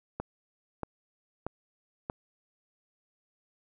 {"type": "click train", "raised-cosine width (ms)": 1, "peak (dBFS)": -19, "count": 4, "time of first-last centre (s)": [0.2, 2.099], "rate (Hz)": 1.58, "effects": []}